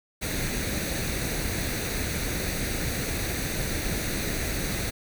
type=noise with comb filter; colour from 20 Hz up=pink; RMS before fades=-29 dBFS; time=0.21-4.91 s; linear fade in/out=20 ms; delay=0.48 ms; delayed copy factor=+0.6; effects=none